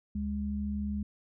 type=tone pair together; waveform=sine; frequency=73.3 / 205.7 Hz; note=D2 / G#3; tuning=-3 / -16 cents; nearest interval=octave + tritone; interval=1787 cents; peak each=-35 / -32 dBFS; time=0.15-1.03 s; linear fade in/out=5 ms; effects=none